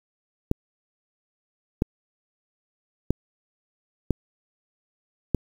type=clicks; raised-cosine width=3 ms; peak=-7 dBFS; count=5; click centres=0.514 / 1.821 / 3.106 / 4.107 / 5.347 s; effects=7-bit